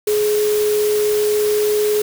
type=tone in noise; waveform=sine; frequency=421.3 Hz; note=G#4; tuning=25 cents sharp; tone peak=-14 dBFS; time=0.07-2.02 s; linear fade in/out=5 ms; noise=white; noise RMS=-27 dBFS; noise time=0.07-2.02 s; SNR=+10 dB; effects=none